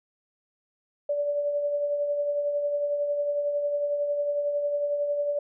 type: tone with tremolo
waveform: sine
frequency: 580 Hz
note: D5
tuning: 22 cents flat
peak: -22 dBFS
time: 1.09-5.39 s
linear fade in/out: 5 ms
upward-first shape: triangle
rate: 11 Hz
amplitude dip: 45%
effects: none